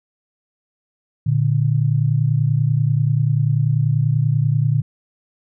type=tone pair together; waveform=sine; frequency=116.54 / 146.83 Hz; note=A#2 / D3; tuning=0 / 0 cents; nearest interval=major third; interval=400 cents; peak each=-17 dBFS; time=1.26-4.82 s; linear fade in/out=10 ms; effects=none